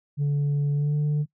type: tone with pitch glide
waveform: sine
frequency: 144.1 to 148.58 Hz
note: D3 to D3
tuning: -33 to +20 cents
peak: -18 dBFS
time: 0.17-1.26 s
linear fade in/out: 50 ms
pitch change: +53 cents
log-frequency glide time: 0.73-0.96 s
effects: noise-tail reverb RT60 0.1 s tail -22 dB re dry + tanh soft clip ceiling -20 dBFS